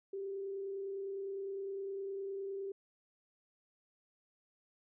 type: tone with frequency modulation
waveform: sine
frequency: 392 Hz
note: G4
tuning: in tune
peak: -38 dBFS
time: 0.13-2.72 s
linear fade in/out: 5 ms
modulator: 29.8 Hz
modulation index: 0.26
effects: none